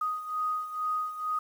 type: beating tone pair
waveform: sine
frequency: 1246 / 1248.2 Hz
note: D#6 / D#6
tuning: +2 / +5 cents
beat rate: 2.2 Hz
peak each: -30 / -35 dBFS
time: 0.01-1.39 s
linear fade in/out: 5 ms
effects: 9-bit